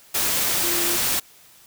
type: tone in noise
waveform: sine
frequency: 345.2 Hz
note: F4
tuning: 20 cents flat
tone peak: -29 dBFS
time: 0.63-0.97 s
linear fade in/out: 10 ms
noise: white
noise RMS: -22 dBFS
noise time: 0.14-1.2 s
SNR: -10 dB
effects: white hiss -51 dBFS RMS until 1.66 s